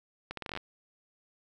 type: accelerating click train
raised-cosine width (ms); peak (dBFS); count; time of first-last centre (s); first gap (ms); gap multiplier
0.3; -21; 10; 0.31-0.574; 63; 0.79
effects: none